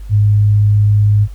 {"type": "tone", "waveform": "sine", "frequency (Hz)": 103.83, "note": "G#2", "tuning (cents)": 0, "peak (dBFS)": -7, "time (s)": [0.09, 1.28], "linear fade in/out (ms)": 50, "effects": ["added 50 Hz sine -26 dBFS peak until 1.34 s", "pink hiss -49 dBFS RMS until 1.34 s"]}